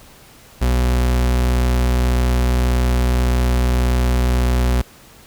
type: tone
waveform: 40% pulse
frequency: 61.74 Hz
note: B1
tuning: in tune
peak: -13 dBFS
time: 0.61-4.82 s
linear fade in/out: 10 ms
effects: pink hiss -45 dBFS RMS until 5.26 s